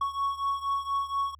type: beating tone pair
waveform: triangle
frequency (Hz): 1108.7 / 1112.9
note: C#6 / C#6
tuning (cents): 0 / +6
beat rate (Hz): 4.2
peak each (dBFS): -27 / -30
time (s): 0.01-1.35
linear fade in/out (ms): 5
effects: added 75 Hz sine -53 dBFS peak until 1.39 s